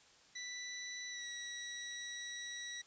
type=tone with pitch glide; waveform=15% pulse; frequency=1975.5 to 1929.3 Hz; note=B6 to B6; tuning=0 to -41 cents; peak=-36 dBFS; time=0.35-2.82 s; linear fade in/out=10 ms; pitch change=-41 cents; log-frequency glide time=1.09-1.26 s; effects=white hiss -64 dBFS RMS until 2.86 s + resampled to 16000 Hz